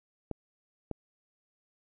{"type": "clicks", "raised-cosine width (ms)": 2, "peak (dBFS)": -21, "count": 2, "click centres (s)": [0.313, 0.913], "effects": []}